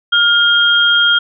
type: tone pair together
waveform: sine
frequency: 1412 / 3227 Hz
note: F6 / G7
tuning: +19 / +50 cents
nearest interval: octave + major second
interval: 1431 cents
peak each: -11 dBFS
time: 0.12-1.19 s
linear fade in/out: 10 ms
effects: none